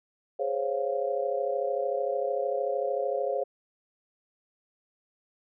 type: chord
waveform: sine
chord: Db major seventh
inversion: second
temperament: equal with one note detuned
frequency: 415.3 / 521.1 / 554.4 / 698.5 Hz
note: Ab4 / C5 / Db5 / F5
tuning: 0 / -7 / 0 / 0 cents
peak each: -33 / -31 / -30 / -34 dBFS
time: 0.39-3.44 s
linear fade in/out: 10 ms
effects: none